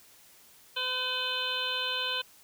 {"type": "harmonic tone", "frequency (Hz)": 508, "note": "B4", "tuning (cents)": 49, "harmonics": [1, 2, 3, 5, 6, 7, 8], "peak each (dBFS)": [-41, -39, -37, -37, -33, -36, -40], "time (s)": [0.76, 2.22], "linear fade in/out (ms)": 10, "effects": ["white hiss -57 dBFS RMS until 2.43 s"]}